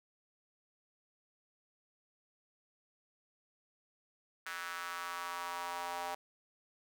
square tone with high-pass filter sweep, 87.31 Hz, F2, in tune, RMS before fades -41 dBFS, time 4.46-6.15 s, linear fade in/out 5 ms, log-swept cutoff 1500 to 780 Hz, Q 2.9, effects none

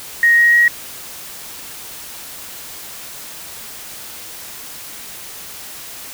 sine tone with pitch steps, 1874 / 1885.9 / 1898 Hz, A#6 / A#6 / A#6, +9 / +20 / +31 cents, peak -8 dBFS, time 0.23-0.68 s, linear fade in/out 2 ms, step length 150 ms, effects white hiss -33 dBFS RMS until 6.13 s

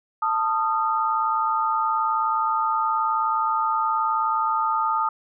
sine tone cluster, 887 / 1235 / 1354 Hz, A5 / D#6 / E6, +14 / -13 / +46 cents, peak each -24 / -22 / -31 dBFS, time 0.22-5.09 s, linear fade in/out 5 ms, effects none

